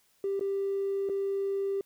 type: tone with dropouts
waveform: triangle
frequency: 393.9 Hz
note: G4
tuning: 8 cents sharp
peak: -24 dBFS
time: 0.24-1.81 s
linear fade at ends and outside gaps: 2 ms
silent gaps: 0.395-0.409 / 1.09-1.096 s
effects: tanh soft clip ceiling -25 dBFS + white hiss -68 dBFS RMS until 1.85 s